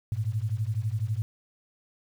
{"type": "beating tone pair", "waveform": "sine", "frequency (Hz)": [102.7, 114.7], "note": ["G#2", "A#2"], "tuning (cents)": [-19, -28], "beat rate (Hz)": 12, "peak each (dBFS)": -29, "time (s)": [0.12, 1.22], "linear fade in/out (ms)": 0, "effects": ["9-bit"]}